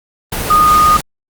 sine tone in noise, 1231 Hz, D#6, 19 cents flat, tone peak -6 dBFS, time 0.5-0.97 s, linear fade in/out 5 ms, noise pink, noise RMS -19 dBFS, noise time 0.32-1.01 s, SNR +10 dB, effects Opus 32 kbps

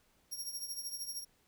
20% pulse tone with tremolo, 5590 Hz, F8, 1 cent sharp, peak -31 dBFS, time 0.31-1.25 s, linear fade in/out 20 ms, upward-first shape triangle, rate 13 Hz, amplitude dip 75%, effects pink hiss -71 dBFS RMS until 1.47 s

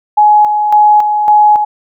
sine tone with tremolo, 841 Hz, G#5, 22 cents sharp, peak -3 dBFS, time 0.17-1.65 s, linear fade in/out 10 ms, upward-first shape square, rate 1.8 Hz, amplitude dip 50%, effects none

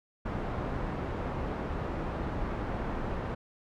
pink low-pass noise, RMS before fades -34 dBFS, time 0.25-3.35 s, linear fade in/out 10 ms, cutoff 1200 Hz, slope 12 dB/octave, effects none

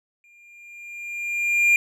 triangle tone with exponential growth, 2400 Hz, D7, 37 cents sharp, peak -11 dBFS, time 0.24-1.76 s, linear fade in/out 1 ms, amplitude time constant 330 ms, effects none

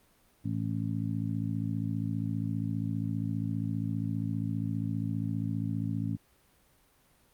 harmonic tone, 55 Hz, A1, in tune, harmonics 2 / 3 / 4 / 5, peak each -33 / -35 / -36 / -37 dBFS, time 0.44-6.17 s, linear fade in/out 20 ms, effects pink hiss -65 dBFS RMS until 7.33 s + Opus 32 kbps

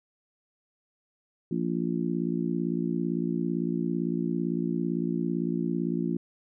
harmonic tone, 57.8 Hz, A#1, 14 cents flat, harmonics 3 / 4 / 5 / 6, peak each -30 / -31 / -32 / -33 dBFS, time 1.51-6.17 s, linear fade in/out 5 ms, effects none

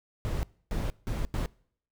brown noise bursts at uneven times, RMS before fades -30 dBFS, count 4, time 0.25-0.43 / 0.71-0.9 / 1.07-1.25 / 1.34-1.46 s, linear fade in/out 0 ms, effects noise-tail reverb RT60 0.6 s tail -24 dB re dry

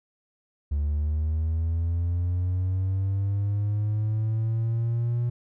triangle linear sweep, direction up, 72 to 120.7 Hz, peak -20 dBFS, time 0.71-5.3 s, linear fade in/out 10 ms, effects tanh soft clip ceiling -17 dBFS

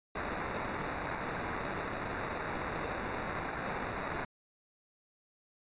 white noise with sample-and-hold, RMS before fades -37 dBFS, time 0.15-4.25 s, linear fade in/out 5 ms, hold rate 3150 Hz, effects resampled to 8000 Hz

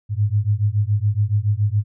sine beating tone pair, 100.7 / 107.8 Hz, G2 / A2, +47 / -35 cents, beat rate 7.1 Hz, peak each -19 dBFS, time 0.09-1.84 s, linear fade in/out 50 ms, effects none

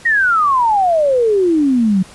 sine exponential sweep, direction down, 1906 to 180.6 Hz, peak -10 dBFS, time 0.05-2.03 s, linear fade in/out 10 ms, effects pink hiss -40 dBFS RMS until 2.14 s + resampled to 24000 Hz

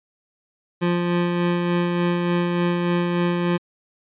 25% pulse tone with tremolo, 174.61 Hz, F3, in tune, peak -14 dBFS, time 0.81-3.58 s, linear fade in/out 20 ms, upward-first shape sine, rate 3.4 Hz, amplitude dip 30%, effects resampled to 8000 Hz

